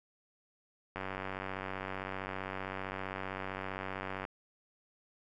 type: click train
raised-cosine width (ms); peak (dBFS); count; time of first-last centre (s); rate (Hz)
0.5; -23; 315; 0.96-4.251; 95.4
effects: none